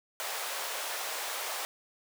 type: high-pass noise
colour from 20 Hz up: pink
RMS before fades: -36 dBFS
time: 0.2-1.65 s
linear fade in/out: 0 ms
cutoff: 560 Hz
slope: 24 dB/octave
effects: none